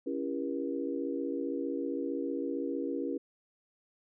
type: chord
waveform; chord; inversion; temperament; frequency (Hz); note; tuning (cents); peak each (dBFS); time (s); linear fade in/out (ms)
sine; C# diminished seventh; none; just; 277.2 / 332.6 / 399.1 / 479; C#4 / E4 / G4 / Bb4; 0 / +16 / +31 / +47; -35 / -37 / -39 / -38; 0.06-3.18; 10
effects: none